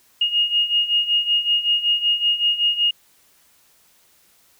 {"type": "beating tone pair", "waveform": "sine", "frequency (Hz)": [2854, 2859.3], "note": ["F7", "F7"], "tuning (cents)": [37, 40], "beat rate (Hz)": 5.3, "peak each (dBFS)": [-22, -18], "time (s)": [0.21, 2.91], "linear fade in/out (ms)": 5, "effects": ["white hiss -57 dBFS RMS until 4.59 s"]}